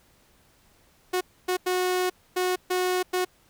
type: tone bursts at uneven times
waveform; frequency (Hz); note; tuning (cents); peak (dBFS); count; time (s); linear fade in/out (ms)
sawtooth; 365.3; F#4; -22; -19; 6; 1.13-1.21 / 1.48-1.57 / 1.66-2.1 / 2.36-2.56 / 2.7-3.03 / 3.13-3.25; 10
effects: pink hiss -61 dBFS RMS until 3.49 s